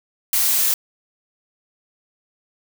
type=noise; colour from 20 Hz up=blue; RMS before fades=-18 dBFS; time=0.33-0.74 s; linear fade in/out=2 ms; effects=none